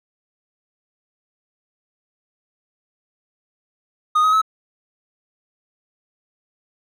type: tone with pitch steps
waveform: triangle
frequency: 1238 / 1265.5 / 1293.6 Hz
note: D#6 / D#6 / E6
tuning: -9 / +29 / -33 cents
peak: -11 dBFS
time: 4.15-4.417 s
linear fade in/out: 10 ms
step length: 89 ms
effects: none